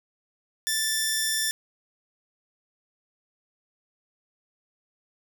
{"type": "tone pair together", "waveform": "10% pulse", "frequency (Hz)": [1760, 5588], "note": ["A6", "F8"], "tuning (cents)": [0, 0], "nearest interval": "octave + minor sixth", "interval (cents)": 2000, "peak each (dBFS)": [-16, -25], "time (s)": [0.67, 1.51], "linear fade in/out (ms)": 0, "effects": []}